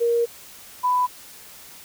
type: tone pair in turn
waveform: sine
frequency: 469.7 / 995.3 Hz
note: A#4 / B5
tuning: +13 / +13 cents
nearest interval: octave + minor second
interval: 1300 cents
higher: second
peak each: -17 dBFS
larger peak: neither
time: 0-0.26 / 0.83-1.07 s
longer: first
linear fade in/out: 20 ms
effects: white hiss -44 dBFS RMS until 1.84 s